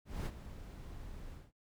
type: noise with ADSR envelope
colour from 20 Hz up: brown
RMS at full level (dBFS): -35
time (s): 0.05-1.52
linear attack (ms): 210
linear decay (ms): 46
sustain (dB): -13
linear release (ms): 200
effects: noise-tail reverb RT60 0.1 s tail -23 dB re dry

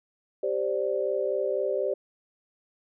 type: chord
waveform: sine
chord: G suspended fourth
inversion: none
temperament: equal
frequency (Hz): 392 / 523.3 / 587.3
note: G4 / C5 / D5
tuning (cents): 0 / 0 / 0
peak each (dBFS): -29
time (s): 0.43-1.94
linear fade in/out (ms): 5
effects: none

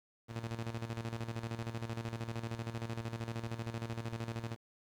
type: tone with tremolo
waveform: sawtooth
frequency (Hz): 114.8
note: A#2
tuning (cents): -26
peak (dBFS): -32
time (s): 0.28-4.57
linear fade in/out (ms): 50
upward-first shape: square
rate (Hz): 13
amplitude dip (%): 65
effects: low-pass 7000 Hz 12 dB/octave + 10-bit

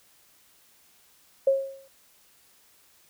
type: tone with exponential decay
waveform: sine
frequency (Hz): 542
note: C#5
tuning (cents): -39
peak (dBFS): -15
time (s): 1.47-1.88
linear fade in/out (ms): 5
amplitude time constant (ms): 89
effects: white hiss -60 dBFS RMS until 3.09 s

